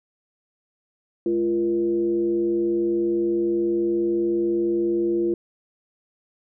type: tone with frequency modulation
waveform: sine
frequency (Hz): 344.6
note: F4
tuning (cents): -23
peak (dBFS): -19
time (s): 1.26-5.34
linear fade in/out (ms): 2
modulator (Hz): 134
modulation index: 0.51
effects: none